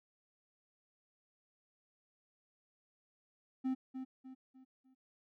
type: tone with echo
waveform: triangle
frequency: 260.7 Hz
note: C4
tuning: 6 cents flat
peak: -30 dBFS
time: 3.64-3.75 s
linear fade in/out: 20 ms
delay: 300 ms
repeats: 4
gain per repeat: -8 dB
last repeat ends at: 4.95 s
effects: none